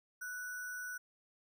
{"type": "tone with sample-and-hold", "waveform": "sine", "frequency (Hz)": 1480, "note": "F#6", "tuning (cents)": 0, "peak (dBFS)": -40, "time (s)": [0.21, 0.98], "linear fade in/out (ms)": 10, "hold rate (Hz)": 7350, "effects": []}